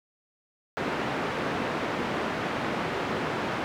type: band-pass noise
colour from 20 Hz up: pink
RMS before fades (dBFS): -30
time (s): 0.77-3.64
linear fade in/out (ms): 0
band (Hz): 190 to 2100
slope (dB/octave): 12
effects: none